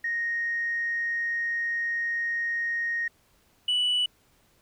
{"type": "tone pair in turn", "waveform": "sine", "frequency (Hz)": [1864.7, 2960], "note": ["A#6", "F#7"], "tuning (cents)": [0, 0], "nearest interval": "minor sixth", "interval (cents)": 800, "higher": "second", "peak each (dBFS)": [-25, -20], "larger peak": "second", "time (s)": [[0.04, 3.08], [3.68, 4.06]], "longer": "first", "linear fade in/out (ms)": 5, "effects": ["tanh soft clip ceiling -20 dBFS", "pink hiss -64 dBFS RMS until 4.61 s"]}